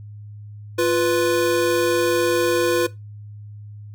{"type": "tone pair together", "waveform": "square", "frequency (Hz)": [349.2, 493.8], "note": ["F4", "B4"], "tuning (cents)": [0, 0], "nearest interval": "tritone", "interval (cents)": 600, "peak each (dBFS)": -20, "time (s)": [0.78, 2.87], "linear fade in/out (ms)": 10, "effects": ["noise-tail reverb RT60 0.2 s tail -18 dB re dry", "added 104 Hz sine -35 dBFS peak until 3.94 s"]}